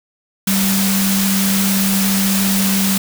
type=tone in noise; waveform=sine; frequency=194.6 Hz; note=G3; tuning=12 cents flat; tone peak=-15 dBFS; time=0.47-2.98 s; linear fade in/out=5 ms; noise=white; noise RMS=-19 dBFS; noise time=0.47-2.98 s; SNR=+1 dB; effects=none